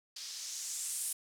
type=noise with low-pass filter sweep; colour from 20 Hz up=violet; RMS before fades=-40 dBFS; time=0.16-1.13 s; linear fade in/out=5 ms; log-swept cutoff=4600 to 10000 Hz; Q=2.3; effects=none